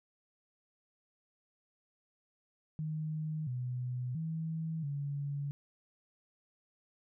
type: tone with pitch steps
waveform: sine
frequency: 155.4 / 125.1 / 161.1 / 142.4 Hz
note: D#3 / B2 / E3 / C#3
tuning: -2 / +23 / -39 / +47 cents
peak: -34 dBFS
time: 2.79-5.51 s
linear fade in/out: 0 ms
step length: 680 ms
effects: none